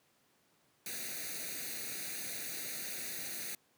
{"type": "noise with comb filter", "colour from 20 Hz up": "white", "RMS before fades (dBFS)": -41, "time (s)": [0.86, 3.55], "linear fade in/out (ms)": 2, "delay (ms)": 0.47, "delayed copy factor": 0.8, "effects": ["pink hiss -71 dBFS RMS until 3.77 s", "high-pass 150 Hz 12 dB/octave"]}